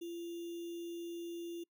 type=tone with sample-and-hold; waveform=sine; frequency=341.4 Hz; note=F4; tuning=39 cents flat; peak=-40 dBFS; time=0.01-1.64 s; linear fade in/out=10 ms; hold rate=3150 Hz; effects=noise-tail reverb RT60 0.1 s tail -25 dB re dry

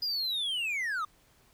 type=linear sweep; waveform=triangle; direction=down; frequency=4978 to 1174.7 Hz; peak=-28 dBFS; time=0.02-1.05 s; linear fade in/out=5 ms; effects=pink hiss -64 dBFS RMS until 1.53 s

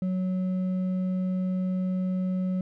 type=tone with hard clipping; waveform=sine; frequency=185 Hz; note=F#3; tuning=in tune; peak=-26 dBFS; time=0.02-2.61 s; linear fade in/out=2 ms; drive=4 dB; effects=none

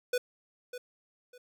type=tone with echo; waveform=square; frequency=494.9 Hz; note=B4; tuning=4 cents sharp; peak=-27 dBFS; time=0.13-0.18 s; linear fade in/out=5 ms; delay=600 ms; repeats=2; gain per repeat=-12 dB; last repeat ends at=1.38 s; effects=none

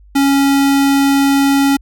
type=tone; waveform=square; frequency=277.2 Hz; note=C#4; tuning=in tune; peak=-10 dBFS; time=0.15-1.77 s; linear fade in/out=10 ms; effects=added 50 Hz sine -40 dBFS peak until 1.81 s

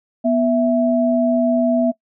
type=tone pair together; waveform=sine; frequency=245.1 / 659.3 Hz; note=B3 / E5; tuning=-13 / 0 cents; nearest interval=octave + perfect fourth; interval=1713 cents; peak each=-16 dBFS; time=0.24-1.92 s; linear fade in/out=20 ms; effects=noise-tail reverb RT60 0.1 s tail -22 dB re dry

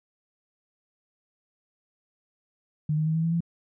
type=tone with pitch steps; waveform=sine; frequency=152.2 / 155.4 / 158.66 / 162 / 165.4 / 168.88 Hz; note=D#3 / D#3 / D#3 / E3 / E3 / E3; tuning=-38 / -2 / +34 / -30 / +6 / +42 cents; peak=-22 dBFS; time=2.89-3.406 s; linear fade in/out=5 ms; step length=86 ms; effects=none

